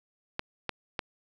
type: clicks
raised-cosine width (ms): 0.3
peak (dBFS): -14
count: 3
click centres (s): 0.394 / 0.693 / 0.992
effects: none